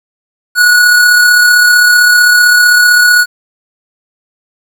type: tone with amplitude modulation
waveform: square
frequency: 1462 Hz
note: F#6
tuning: 21 cents flat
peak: -3 dBFS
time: 0.55-3.26 s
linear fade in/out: 50 ms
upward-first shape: sine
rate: 35.6 Hz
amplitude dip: 30%
effects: 7-bit